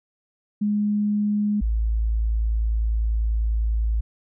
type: tone pair in turn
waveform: sine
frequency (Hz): 207.9 / 55.07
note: G#3 / A1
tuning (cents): +2 / +2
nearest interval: octave + major seventh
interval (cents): 2300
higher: first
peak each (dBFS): -19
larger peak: neither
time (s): 0.61-1.61 / 1.61-4.01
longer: second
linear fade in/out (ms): 10
effects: none